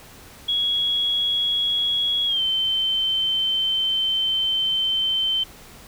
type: tone with pitch glide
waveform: sine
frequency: 3333 to 3092 Hz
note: G#7 to G7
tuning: +5 to -24 cents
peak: -19 dBFS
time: 0.48-5.44 s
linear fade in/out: 10 ms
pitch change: -129 cents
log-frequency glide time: 2.26-2.42 s
effects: pink hiss -45 dBFS RMS until 5.87 s